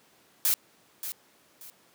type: noise with echo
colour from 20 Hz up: blue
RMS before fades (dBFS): -24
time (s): 0.45-0.54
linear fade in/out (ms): 0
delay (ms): 580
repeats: 2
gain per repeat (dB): -11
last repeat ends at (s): 1.7
effects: pink hiss -61 dBFS RMS until 1.94 s + high-pass 200 Hz 12 dB/octave